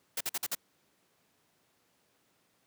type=noise bursts; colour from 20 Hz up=white; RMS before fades=-33 dBFS; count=5; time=0.17-0.551 s; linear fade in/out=5 ms; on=37 ms; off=49 ms; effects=pink hiss -71 dBFS RMS until 2.66 s + high-pass 150 Hz 12 dB/octave